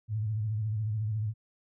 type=tone with vibrato; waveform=sine; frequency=107.9 Hz; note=A2; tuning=33 cents flat; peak=-28 dBFS; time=0.08-1.34 s; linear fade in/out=50 ms; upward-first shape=sine; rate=14 Hz; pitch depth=74 cents each way; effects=none